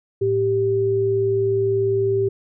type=tone pair together; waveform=sine; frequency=110 / 391.6 Hz; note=A2 / G4; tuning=0 / -2 cents; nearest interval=octave + minor seventh; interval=2198 cents; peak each=-25 / -17 dBFS; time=0.21-2.29 s; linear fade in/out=10 ms; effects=none